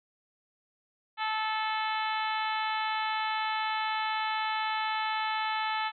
harmonic tone with a mistuned harmonic, 436 Hz, A4, 16 cents flat, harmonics 2 / 3 / 4 / 5 / 6 / 7 / 8 / 9, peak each -31 / -35 / -37 / -39 / -41 / -42 / -43 / -44 dBFS, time 1.17-5.92 s, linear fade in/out 50 ms, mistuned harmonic 9, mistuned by +29 cents, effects none

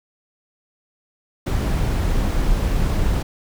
brown noise, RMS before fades -19 dBFS, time 1.46-3.23 s, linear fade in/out 10 ms, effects none

